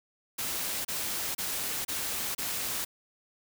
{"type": "noise bursts", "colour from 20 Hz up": "white", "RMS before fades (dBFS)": -33, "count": 5, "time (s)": [0.38, 2.85], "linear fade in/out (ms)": 10, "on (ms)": 470, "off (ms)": 30, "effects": []}